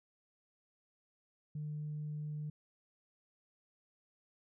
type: tone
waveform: sine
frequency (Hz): 150.4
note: D3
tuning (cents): +42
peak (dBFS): -37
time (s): 1.55-2.5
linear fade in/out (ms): 5
effects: tanh soft clip ceiling -34 dBFS